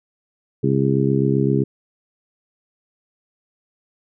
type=harmonic tone; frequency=67.7 Hz; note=C#2; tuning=40 cents flat; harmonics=2 / 3 / 4 / 5 / 6; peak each=-19 / -22 / -23 / -23 / -22 dBFS; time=0.63-1.64 s; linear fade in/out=10 ms; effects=none